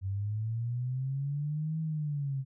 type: linear two-way sweep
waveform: sine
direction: up then down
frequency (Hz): 94.2 to 160.5 to 132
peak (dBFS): -30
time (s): 0.01-2.45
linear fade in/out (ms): 50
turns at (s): 1.8
effects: none